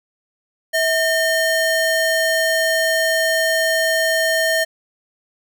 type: ring-modulated tone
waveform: square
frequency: 1232 Hz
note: D#6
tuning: 17 cents flat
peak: -13 dBFS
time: 0.73-4.65 s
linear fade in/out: 20 ms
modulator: 585 Hz
effects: none